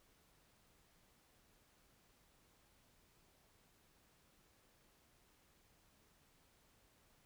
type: silence
effects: pink hiss -72 dBFS RMS until 7.25 s